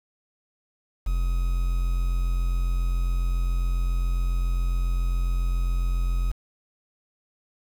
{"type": "tone with quantisation", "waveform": "triangle", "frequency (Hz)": 43.65, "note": "F1", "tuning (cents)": 0, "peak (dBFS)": -19, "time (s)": [1.06, 6.32], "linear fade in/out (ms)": 10, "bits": 7, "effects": []}